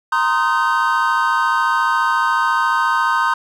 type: chord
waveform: triangle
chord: C minor seventh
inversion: third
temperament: equal with one note detuned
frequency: 932.3 / 1046.5 / 1244.5 / 1536.6 Hz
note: Bb5 / C6 / Eb6 / G6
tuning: 0 / 0 / 0 / -35 cents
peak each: -18 dBFS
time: 0.12-3.34 s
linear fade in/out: 5 ms
effects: none